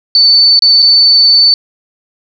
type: tone with dropouts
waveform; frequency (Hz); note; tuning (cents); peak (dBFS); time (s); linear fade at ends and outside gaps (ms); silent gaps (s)
sine; 4511; C#8; +29; -3; 0.15-1.54; 1; 0.592-0.622 / 0.821-0.825
effects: none